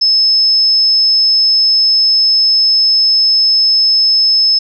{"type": "tone", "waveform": "sine", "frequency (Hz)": 5220, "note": "E8", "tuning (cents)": -18, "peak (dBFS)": -7, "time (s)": [0.01, 4.59], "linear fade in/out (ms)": 10, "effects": []}